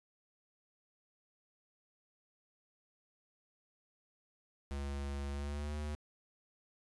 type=tone with pitch glide; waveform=square; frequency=70.2 to 74.81 Hz; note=C#2 to D2; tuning=+22 to +33 cents; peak=-38 dBFS; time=4.71-5.95 s; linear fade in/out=0 ms; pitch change=+111 cents; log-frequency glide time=5.31-5.77 s; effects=resampled to 24000 Hz